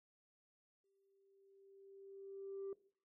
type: tone with exponential growth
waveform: sine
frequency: 392 Hz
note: G4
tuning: in tune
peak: -40 dBFS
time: 0.84-2.73 s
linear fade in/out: 2 ms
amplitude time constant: 410 ms
effects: noise-tail reverb RT60 0.5 s tail -19 dB re dry + tanh soft clip ceiling -40 dBFS